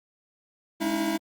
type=tone cluster; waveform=square; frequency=208.7 / 280.8 / 309.3 / 323.3 / 675 Hz; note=G#3 / C#4 / D#4 / E4 / E5; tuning=+9 / +22 / -10 / -34 / +41 cents; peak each=-33 / -35 / -36 / -28 / -35 dBFS; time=0.8-1.18 s; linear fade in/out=20 ms; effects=Opus 48 kbps